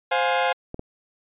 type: chord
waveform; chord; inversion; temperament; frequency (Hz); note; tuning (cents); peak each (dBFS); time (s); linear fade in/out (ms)
sawtooth; F minor; second; equal with one note detuned; 523.3 / 707.8 / 830.6; C5 / F5 / Ab5; 0 / +23 / 0; -20; 0.11-0.53; 10
type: clicks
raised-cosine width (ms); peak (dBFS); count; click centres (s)
2; -19; 2; 0.744 / 0.794
effects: resampled to 8000 Hz